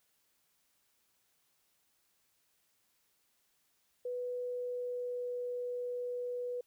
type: tone with pitch glide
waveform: sine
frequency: 493.9 to 491.1 Hz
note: B4 to B4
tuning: 0 to -10 cents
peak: -35 dBFS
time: 4.05-6.61 s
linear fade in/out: 5 ms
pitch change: -10 cents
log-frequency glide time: 4.36-5.36 s
effects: white hiss -75 dBFS RMS until 6.66 s